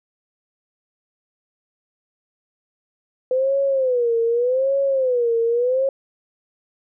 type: tone with vibrato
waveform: sine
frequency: 504 Hz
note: B4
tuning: 35 cents sharp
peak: -16 dBFS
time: 3.31-5.89 s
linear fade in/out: 2 ms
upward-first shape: sine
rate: 0.84 Hz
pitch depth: 160 cents each way
effects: none